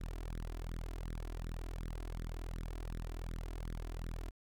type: tone with flanger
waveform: sawtooth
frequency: 41.2 Hz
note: E1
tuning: in tune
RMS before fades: -42 dBFS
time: 0-4.31 s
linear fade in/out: 20 ms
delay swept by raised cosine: 0.52 to 3.02 ms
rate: 2.7 Hz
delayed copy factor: +1
effects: none